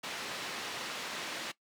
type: band-pass noise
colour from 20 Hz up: white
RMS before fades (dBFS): -40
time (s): 0.03-1.52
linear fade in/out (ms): 10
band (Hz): 180 to 3800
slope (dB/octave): 12
effects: noise-tail reverb RT60 0.1 s tail -18 dB re dry